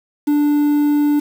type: tone with quantisation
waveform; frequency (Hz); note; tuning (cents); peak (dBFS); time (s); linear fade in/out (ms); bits
triangle; 293.5; D4; -1; -10; 0.27-1.2; 10; 6
effects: none